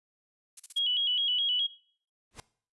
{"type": "noise bursts", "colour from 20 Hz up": "violet", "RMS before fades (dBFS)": -39, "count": 4, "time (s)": [0.57, 0.79], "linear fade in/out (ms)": 5, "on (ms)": 28, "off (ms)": 36}
{"type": "tone with vibrato", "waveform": "sine", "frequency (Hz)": 3121, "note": "G7", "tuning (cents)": -8, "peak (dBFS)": -25, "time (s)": [0.76, 1.67], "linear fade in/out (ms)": 10, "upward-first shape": "square", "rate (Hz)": 4.8, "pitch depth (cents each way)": 87}
{"type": "noise with exponential growth", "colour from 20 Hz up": "pink", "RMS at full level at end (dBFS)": -38, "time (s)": [2.31, 2.4], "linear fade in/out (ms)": 1, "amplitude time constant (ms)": 18}
{"effects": ["noise-tail reverb RT60 0.5 s tail -19 dB re dry", "resampled to 24000 Hz"]}